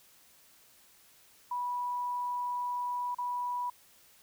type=tone with dropouts; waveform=sine; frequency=980 Hz; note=B5; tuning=14 cents flat; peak=-31 dBFS; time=1.51-3.7 s; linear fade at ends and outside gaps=5 ms; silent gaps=3.147-3.184 s; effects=white hiss -61 dBFS RMS until 4.22 s